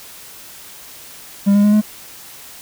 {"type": "tone with pitch steps", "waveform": "triangle", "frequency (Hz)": [200, 204, 208, 212.1], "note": ["G3", "G#3", "G#3", "G#3"], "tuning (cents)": [35, -31, 3, 37], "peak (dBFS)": -7, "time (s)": [1.46, 1.816], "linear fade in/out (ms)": 20, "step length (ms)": 89, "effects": ["white hiss -38 dBFS RMS until 2.61 s"]}